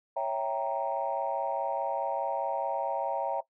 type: chord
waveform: sine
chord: C# diminished seventh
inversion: none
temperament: equal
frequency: 554.4 / 659.3 / 784 / 932.3 Hz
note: C#5 / E5 / G5 / Bb5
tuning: 0 / 0 / 0 / 0 cents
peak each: -33 dBFS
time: 0.16-3.41 s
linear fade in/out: 10 ms
effects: noise-tail reverb RT60 0.1 s tail -18 dB re dry + tanh soft clip ceiling -19 dBFS